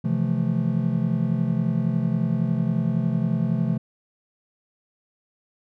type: chord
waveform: triangle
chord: F major seventh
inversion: second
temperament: just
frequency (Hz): 130.96 / 163.7 / 174.61 / 218.3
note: C3 / E3 / F3 / A3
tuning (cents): +2 / -12 / 0 / -13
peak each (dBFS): -24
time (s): 0.04-3.78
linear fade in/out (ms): 10
effects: none